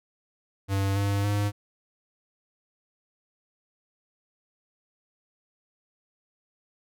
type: tone with pitch steps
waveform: square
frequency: 98 / 100.23 / 102.52 Hz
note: G2 / G2 / G#2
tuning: 0 / +39 / -22 cents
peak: -24 dBFS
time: 0.68-1.52 s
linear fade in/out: 50 ms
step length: 280 ms
effects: none